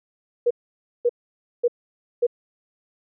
sine tone bursts, 480.7 Hz, B4, 47 cents flat, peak -15 dBFS, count 4, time 0.46-2.268 s, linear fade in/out 10 ms, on 47 ms, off 540 ms, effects none

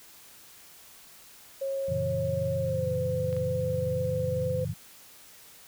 sine tone with pitch glide, 544 to 510.5 Hz, C#5 to C5, -33 to -43 cents, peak -28 dBFS, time 1.61-4.65 s, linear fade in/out 10 ms, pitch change -110 cents, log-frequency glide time 2.56-2.92 s
sine chord, F# dominant seventh, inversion none, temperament equal, 92.5 / 116.54 / 138.59 / 164.81 Hz, F#2 / A#2 / C#3 / E3, 0 / 0 / 0 / 0 cents, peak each -35 dBFS, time 1.88-4.74 s, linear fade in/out 10 ms
clicks, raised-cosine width 0.3 ms, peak -31 dBFS, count 2, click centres 3.328 / 3.366 s
effects white hiss -52 dBFS RMS until 5.67 s

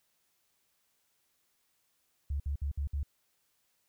sine tone bursts, 71.1 Hz, C#2, 45 cents sharp, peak -30 dBFS, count 5, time 2.3-3.032 s, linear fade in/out 5 ms, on 100 ms, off 58 ms, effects white hiss -75 dBFS RMS until 3.88 s

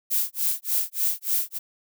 violet noise with tremolo, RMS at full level -22 dBFS, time 0.1-1.59 s, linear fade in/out 20 ms, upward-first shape sine, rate 3.4 Hz, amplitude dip 100%, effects none

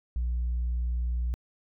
sine tone, 60 Hz, B1, 49 cents flat, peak -24 dBFS, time 0.16-1.34 s, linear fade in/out 0 ms, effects tanh soft clip ceiling -24 dBFS

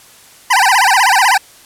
25% pulse tone with vibrato, 880 Hz, A5, in tune, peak -4 dBFS, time 0.5-1.38 s, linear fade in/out 10 ms, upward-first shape sine, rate 16 Hz, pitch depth 270 cents each way, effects white hiss -42 dBFS RMS until 1.65 s + low-pass 12000 Hz 12 dB/octave

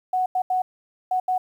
sine tone bursts at uneven times, 740 Hz, F#5, in tune, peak -19 dBFS, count 5, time 0.13-0.26 / 0.35-0.42 / 0.5-0.62 / 1.11-1.2 / 1.28-1.38 s, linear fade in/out 5 ms, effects 9-bit

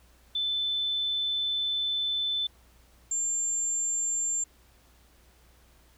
sine tone pair in turn, 3520 / 7322 Hz, A7 / A#8, 0 / -32 cents, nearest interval octave + minor second, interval 1268 cents, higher second, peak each -26 / -26 dBFS, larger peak neither, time 0.35-2.47 / 3.11-4.44 s, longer first, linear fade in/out 5 ms, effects added 60 Hz sine -59 dBFS peak until 5.97 s + pink hiss -62 dBFS RMS until 5.97 s

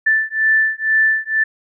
sine beating tone pair, 1761 / 1763.1 Hz, A6 / A6, +1 / +3 cents, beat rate 2.1 Hz, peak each -16 dBFS, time 0.06-1.44 s, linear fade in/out 10 ms, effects none

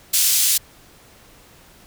white band-pass noise, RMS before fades -17 dBFS, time 0.13-0.58 s, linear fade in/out 10 ms, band 3800 to 14000 Hz, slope 12 dB/octave, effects pink hiss -49 dBFS RMS until 1.86 s

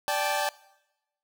sawtooth chord, D suspended fourth, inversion none, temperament equal with one note detuned, 587.3 / 784 / 868.9 Hz, D5 / G5 / A5, 0 / 0 / -22 cents, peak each -26 dBFS, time 0.08-0.49 s, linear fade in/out 0 ms, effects noise-tail reverb RT60 0.9 s tail -20 dB re dry

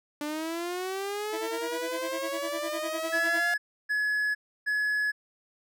sawtooth linear sweep, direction up, 292.6 to 705 Hz, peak -27 dBFS, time 0.21-3.54 s, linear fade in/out 2 ms
25% pulse tone with tremolo, 329.6 Hz, E4, in tune, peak -29 dBFS, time 1.32-3.44 s, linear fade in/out 20 ms, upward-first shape sine, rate 9.9 Hz, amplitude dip 100%
triangle tone bursts, 1696 Hz, G#6, 36 cents sharp, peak -23 dBFS, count 3, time 3.12-5.12 s, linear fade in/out 20 ms, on 460 ms, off 310 ms
effects none

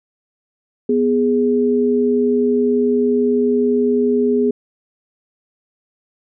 sine tone pair together, 246.9 / 415.3 Hz, B3 / G#4, 0 / 0 cents, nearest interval major sixth, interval 900 cents, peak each -16 / -15 dBFS, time 0.89-4.51 s, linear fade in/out 5 ms, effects none

